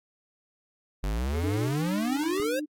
square exponential sweep, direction up, 46.29 to 554.4 Hz, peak -27 dBFS, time 1.03-2.6 s, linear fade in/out 10 ms
harmonic tone, 430.6 Hz, A4, 37 cents flat, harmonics 1 / 3 / 5, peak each -33 / -55 / -47 dBFS, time 1.31-1.7 s, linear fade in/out 50 ms
sine tone with tremolo, 300.9 Hz, D4, 42 cents sharp, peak -30 dBFS, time 1.42-2.66 s, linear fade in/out 20 ms, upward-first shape sine, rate 6 Hz, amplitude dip 25%
click, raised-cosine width 3 ms, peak -25 dBFS, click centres 2.4 s
effects AAC 64 kbps

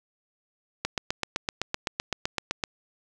click train, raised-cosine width 0.2 ms, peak -9 dBFS, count 15, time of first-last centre 0.85-2.638 s, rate 7.83 Hz, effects none

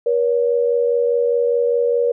sine tone pair together, 479.1 / 564 Hz, A#4 / C#5, +47 / +30 cents, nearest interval minor third, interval 283 cents, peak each -15 / -21 dBFS, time 0.06-2.12 s, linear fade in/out 5 ms, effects none

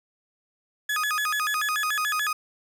35% pulse tone with vibrato, 1455 Hz, F#6, 29 cents flat, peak -22 dBFS, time 0.89-2.33 s, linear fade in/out 5 ms, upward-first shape square, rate 6.9 Hz, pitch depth 270 cents each way, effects none

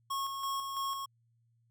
square tone with tremolo, 1093 Hz, C#6, 25 cents flat, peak -33 dBFS, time 0.1-1.06 s, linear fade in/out 10 ms, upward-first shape square, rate 3 Hz, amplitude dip 40%, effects added 116 Hz sine -68 dBFS peak until 1.7 s

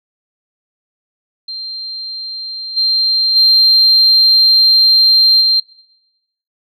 sine tone with level steps, 4164 Hz, C8, 9 cents flat, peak -22 / -10 / -5 / -8 dBFS, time 1.48-5.6 s, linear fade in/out 5 ms, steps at 2.76 / 3.35 / 5.4 s, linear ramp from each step 20 ms, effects noise-tail reverb RT60 0.9 s tail -20 dB re dry + tanh soft clip ceiling -1 dBFS

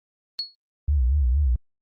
sine tone with exponential decay, 4352 Hz, C#8, 33 cents flat, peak -21 dBFS, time 0.39-0.55 s, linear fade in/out 0 ms, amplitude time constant 34 ms
sine tone with vibrato, 67 Hz, C2, 42 cents sharp, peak -17 dBFS, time 0.88-1.56 s, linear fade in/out 5 ms, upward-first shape sine, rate 4.3 Hz, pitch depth 190 cents each way
effects Opus 24 kbps

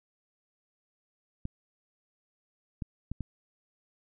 clicks, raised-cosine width 5 ms, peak -22 dBFS, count 4, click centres 1.454 / 2.822 / 3.116 / 3.207 s, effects none

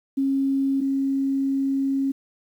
sine tone pair in turn, 272 / 272 Hz, C#4 / C#4, -33 / -33 cents, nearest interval unison, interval 0 cents, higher neither, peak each -19 / -20 dBFS, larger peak first, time 0.17-0.81 / 0.81-2.12 s, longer second, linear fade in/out 10 ms, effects 9-bit

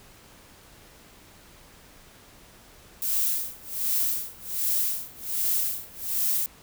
violet noise with tremolo, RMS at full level -24 dBFS, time 3.02-6.46 s, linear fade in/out 0 ms, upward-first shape sine, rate 1.3 Hz, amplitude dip 95%, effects pink hiss -52 dBFS RMS until 6.62 s

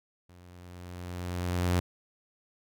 sawtooth tone with level ramp, 89 Hz, F2, 33 cents sharp, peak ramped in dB -49 to -19 dBFS, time 0.29-1.8 s, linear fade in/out 5 ms, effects none

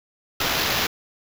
violet noise with sample-and-hold, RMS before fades -23 dBFS, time 0.4-0.87 s, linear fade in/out 5 ms, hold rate 8820 Hz, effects none

